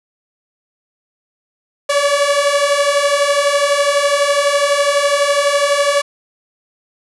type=beating tone pair; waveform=sawtooth; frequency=563 / 575 Hz; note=C#5 / D5; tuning=+27 / -37 cents; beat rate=12 Hz; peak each=-13 / -10 dBFS; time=1.89-6.02 s; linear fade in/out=10 ms; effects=resampled to 24000 Hz + 7-bit